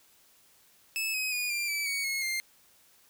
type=tone with pitch steps; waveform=sawtooth; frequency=2610 / 2531 / 2455 / 2381 / 2309 / 2240 / 2172 / 2107 Hz; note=E7 / D#7 / D#7 / D7 / D7 / C#7 / C#7 / C7; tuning=-18 / +29 / -24 / +23 / -30 / +18 / -36 / +12 cents; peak=-26 dBFS; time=0.96-2.4 s; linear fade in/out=0 ms; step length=180 ms; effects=white hiss -62 dBFS RMS until 3.09 s